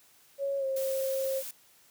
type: tone with pitch glide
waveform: sine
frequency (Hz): 554.4 to 534.6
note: C#5 to C5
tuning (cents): 0 to +37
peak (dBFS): -28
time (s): 0.38-1.43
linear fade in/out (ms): 50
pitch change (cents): -63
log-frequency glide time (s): 0.58-0.65
type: noise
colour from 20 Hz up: blue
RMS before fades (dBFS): -40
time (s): 0.76-1.51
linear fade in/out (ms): 5
effects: white hiss -61 dBFS RMS until 1.9 s + high-pass 60 Hz 12 dB/octave